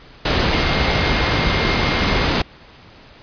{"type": "tone in noise", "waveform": "sine", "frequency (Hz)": 2124, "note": "C7", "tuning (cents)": 25, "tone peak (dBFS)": -27, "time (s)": [0.53, 2.25], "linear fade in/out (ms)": 5, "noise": "pink", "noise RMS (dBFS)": -17, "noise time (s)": [0.25, 2.42], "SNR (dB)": -13, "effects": ["pink hiss -44 dBFS RMS until 3.22 s", "resampled to 11025 Hz"]}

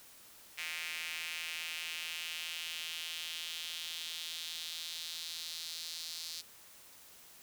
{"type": "tone with high-pass filter sweep", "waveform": "square", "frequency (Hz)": 82.41, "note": "E2", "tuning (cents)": 0, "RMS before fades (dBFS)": -42, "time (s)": [0.57, 6.42], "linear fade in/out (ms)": 20, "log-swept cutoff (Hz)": [2300, 4400], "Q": 2.9, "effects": ["white hiss -57 dBFS RMS until 7.42 s"]}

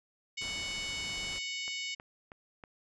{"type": "harmonic tone", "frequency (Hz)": 740, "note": "F#5", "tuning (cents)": 0, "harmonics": [3, 4, 5, 6, 7, 8, 9, 10], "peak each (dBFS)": [-39, -40, -46, -47, -45, -50, -52, -48], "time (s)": [0.37, 1.95], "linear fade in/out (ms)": 10}
{"type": "noise", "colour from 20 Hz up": "pink", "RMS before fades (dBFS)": -46, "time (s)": [0.41, 1.39], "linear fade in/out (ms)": 5}
{"type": "click train", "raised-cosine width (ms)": 0.5, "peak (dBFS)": -32, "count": 5, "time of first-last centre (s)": [1.36, 2.638], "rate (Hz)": 3.13}
{"effects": ["resampled to 24000 Hz"]}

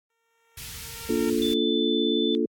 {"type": "tone with exponential growth", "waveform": "10% pulse", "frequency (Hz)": 459.3, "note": "A#4", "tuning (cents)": -26, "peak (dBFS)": -27, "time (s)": [0.1, 1.3], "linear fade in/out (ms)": 1, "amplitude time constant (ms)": 260}
{"type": "band-stop noise", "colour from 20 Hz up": "pink", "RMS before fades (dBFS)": -38, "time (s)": [0.57, 1.54], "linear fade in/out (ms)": 5, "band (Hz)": [100, 2600], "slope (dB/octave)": 12}
{"type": "chord", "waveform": "sine", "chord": "Bb major seventh", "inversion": "none", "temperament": "just", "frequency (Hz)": [233.1, 291.4, 349.6, 437], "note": ["Bb3", "D4", "F4", "A4"], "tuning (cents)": [0, -13, 2, -12], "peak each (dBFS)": -27, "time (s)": [1.09, 2.46], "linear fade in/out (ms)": 5}
{"type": "tone", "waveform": "sine", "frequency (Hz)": 3520, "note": "A7", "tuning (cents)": 0, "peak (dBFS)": -28, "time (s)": [1.42, 2.35], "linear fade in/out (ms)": 0}
{"effects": ["high-pass 60 Hz 12 dB/octave", "AAC 64 kbps"]}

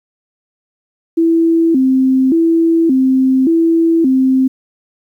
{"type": "tone with vibrato", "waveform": "sine", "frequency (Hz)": 294.2, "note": "D4", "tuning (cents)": 3, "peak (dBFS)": -8, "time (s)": [1.17, 4.48], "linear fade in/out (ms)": 10, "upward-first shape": "square", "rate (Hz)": 0.87, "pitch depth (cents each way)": 200, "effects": ["8-bit"]}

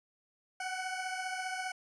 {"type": "beating tone pair", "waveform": "20% pulse", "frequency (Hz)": [742, 757], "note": ["F#5", "F#5"], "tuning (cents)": [5, 39], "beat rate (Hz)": 15, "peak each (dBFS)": [-32, -36], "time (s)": [0.6, 1.72], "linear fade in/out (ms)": 5, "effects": ["resampled to 22050 Hz"]}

